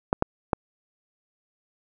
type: clicks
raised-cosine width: 1 ms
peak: -6 dBFS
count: 3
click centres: 0.129 / 0.224 / 0.532 s
effects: none